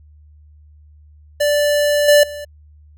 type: tone with level steps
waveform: square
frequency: 586 Hz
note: D5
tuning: 4 cents flat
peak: -14 / -8 / -28 dBFS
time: 1.4-2.45 s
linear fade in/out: 10 ms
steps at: 2.08 / 2.23 s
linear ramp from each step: 5 ms
effects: added 75 Hz sine -43 dBFS peak until 2.97 s